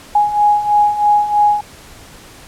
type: beating tone pair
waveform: sine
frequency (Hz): 829 / 832.1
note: G#5 / G#5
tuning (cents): -3 / +3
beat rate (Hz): 3.1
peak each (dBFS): -16 / -11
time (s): 0.15-1.61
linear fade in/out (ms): 5
effects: pink hiss -39 dBFS RMS until 2.47 s + low-pass 12000 Hz 12 dB/octave